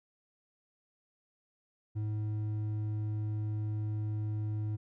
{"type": "tone with hard clipping", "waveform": "sine", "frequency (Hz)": 106.7, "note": "G#2", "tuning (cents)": 47, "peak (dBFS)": -33, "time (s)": [1.95, 4.77], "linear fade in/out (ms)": 20, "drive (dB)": 5, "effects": []}